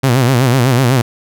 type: tone with vibrato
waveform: sawtooth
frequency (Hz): 126.7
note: B2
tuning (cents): +45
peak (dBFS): -5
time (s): 0.03-1.02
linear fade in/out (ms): 10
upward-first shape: sine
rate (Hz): 8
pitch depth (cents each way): 130
effects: none